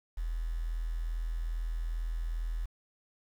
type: tone with quantisation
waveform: sine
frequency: 41.2 Hz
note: E1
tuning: in tune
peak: -31 dBFS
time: 0.17-2.66 s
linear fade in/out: 10 ms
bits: 9
effects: none